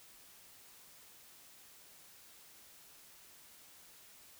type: silence
effects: white hiss -59 dBFS RMS until 4.39 s